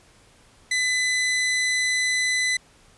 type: tone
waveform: sawtooth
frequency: 2007 Hz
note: B6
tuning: 27 cents sharp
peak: -17 dBFS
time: 0.71-2.57 s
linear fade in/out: 5 ms
effects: pink hiss -55 dBFS RMS until 2.97 s + resampled to 24000 Hz